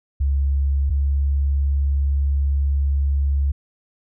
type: tone pair in turn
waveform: sine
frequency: 69.3 / 69.82 Hz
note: C#2 / C#2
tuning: 0 / +13 cents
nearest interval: unison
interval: 13 cents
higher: second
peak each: -16 dBFS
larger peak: neither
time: 0.2-0.9 / 0.9-3.52 s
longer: second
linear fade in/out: 10 ms
effects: none